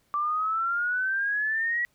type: exponential sweep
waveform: sine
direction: up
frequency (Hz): 1166 to 1938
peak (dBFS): -24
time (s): 0.14-1.85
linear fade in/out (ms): 0
effects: pink hiss -68 dBFS RMS until 1.94 s